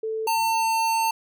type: tone pair in turn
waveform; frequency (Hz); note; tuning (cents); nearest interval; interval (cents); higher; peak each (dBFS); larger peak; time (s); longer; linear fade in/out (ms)
sine / square; 441.1 / 900.2; A4 / A5; +4 / +39; octave; 1235; second; -25 / -21; second; 0.03-0.27 / 0.27-1.11; second; 5
effects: none